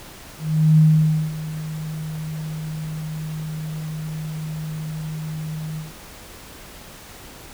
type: tone with ADSR envelope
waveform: sine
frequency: 156.1 Hz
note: D#3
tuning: 6 cents sharp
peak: -9 dBFS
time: 0.38-5.93 s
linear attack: 400 ms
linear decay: 540 ms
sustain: -17 dB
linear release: 150 ms
effects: pink hiss -41 dBFS RMS until 7.53 s